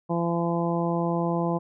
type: harmonic tone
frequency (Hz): 170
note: F3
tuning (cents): -46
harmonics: 1 / 2 / 3 / 4 / 5 / 6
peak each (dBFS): -26 / -29 / -31 / -32 / -33 / -34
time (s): 0.09-1.59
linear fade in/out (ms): 20
effects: none